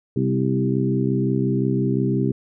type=harmonic tone with a mistuned harmonic; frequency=65.7 Hz; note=C2; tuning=8 cents sharp; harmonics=2 / 3 / 4 / 5 / 6; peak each=-22 / -24 / -25 / -26 / -26 dBFS; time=0.16-2.32 s; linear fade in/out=5 ms; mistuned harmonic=4; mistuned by=-22 cents; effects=none